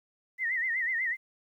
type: tone with vibrato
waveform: sine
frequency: 1949 Hz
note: B6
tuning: 23 cents flat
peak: -27 dBFS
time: 0.38-1.17 s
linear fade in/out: 50 ms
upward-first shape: sine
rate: 8.1 Hz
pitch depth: 120 cents each way
effects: 11-bit